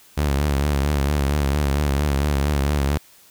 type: tone with vibrato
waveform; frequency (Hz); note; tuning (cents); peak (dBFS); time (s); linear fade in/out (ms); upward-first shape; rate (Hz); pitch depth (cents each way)
sawtooth; 71.5; D2; -46; -14; 0.17-2.98; 10; triangle; 4.4; 98
effects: white hiss -51 dBFS RMS until 3.3 s